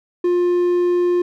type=tone; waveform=triangle; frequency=353.4 Hz; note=F4; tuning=21 cents sharp; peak=-12 dBFS; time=0.24-1.22 s; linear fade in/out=5 ms; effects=none